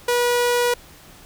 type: tone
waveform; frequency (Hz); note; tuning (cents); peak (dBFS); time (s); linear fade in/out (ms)
sawtooth; 484.8; B4; -32; -13; 0.08-0.74; 5
effects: pink hiss -46 dBFS RMS until 1.25 s